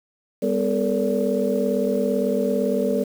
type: tone cluster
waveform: sine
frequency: 200.5 / 248.7 / 429.8 / 467.6 / 573 Hz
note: G3 / B3 / A4 / A#4 / D5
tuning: +39 / +12 / -41 / +5 / -43 cents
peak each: -25 dBFS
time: 0.42-3.04 s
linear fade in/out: 10 ms
effects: tanh soft clip ceiling -8 dBFS + 7-bit